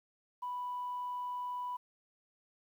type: tone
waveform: sine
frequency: 987.8 Hz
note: B5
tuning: in tune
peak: -35 dBFS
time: 0.42-1.77 s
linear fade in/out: 10 ms
effects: tanh soft clip ceiling -32 dBFS + 11-bit